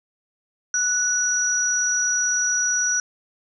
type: tone pair together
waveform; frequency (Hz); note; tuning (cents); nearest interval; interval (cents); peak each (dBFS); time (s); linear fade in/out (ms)
sine; 1478 / 5831; F#6 / F#8; -2 / -26; 2 octaves; 2376; -24 / -20; 0.74-3; 2
effects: none